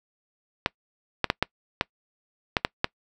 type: clicks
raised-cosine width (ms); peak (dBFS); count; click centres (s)
0.3; -4; 8; 0.661 / 1.243 / 1.301 / 1.426 / 1.811 / 2.568 / 2.649 / 2.844
effects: noise-tail reverb RT60 0.1 s tail -25 dB re dry